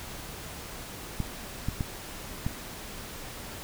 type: clicks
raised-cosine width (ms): 5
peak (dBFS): -16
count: 4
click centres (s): 1.203 / 1.686 / 1.808 / 2.465
effects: pink hiss -41 dBFS RMS until 3.63 s